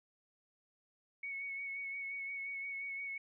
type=tone with vibrato; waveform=sine; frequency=2217 Hz; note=C#7; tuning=in tune; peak=-39 dBFS; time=1.23-3.18 s; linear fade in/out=5 ms; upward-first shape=sine; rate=5.7 Hz; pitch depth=23 cents each way; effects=none